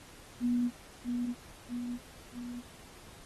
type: tone with echo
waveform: sine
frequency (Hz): 242.7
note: B3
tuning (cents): -30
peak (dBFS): -26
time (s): 0.4-0.71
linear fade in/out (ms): 50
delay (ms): 640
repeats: 3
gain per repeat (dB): -4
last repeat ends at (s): 2.63
effects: pink hiss -54 dBFS RMS until 3.25 s + AAC 32 kbps